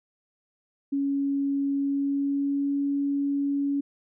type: tone with pitch glide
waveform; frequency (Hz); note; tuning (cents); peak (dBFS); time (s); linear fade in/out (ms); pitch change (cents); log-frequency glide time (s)
sine; 278.6 to 281.5; C#4 to C#4; +9 to +27; -23; 0.92-3.81; 10; +18; 1.76-2.81
effects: none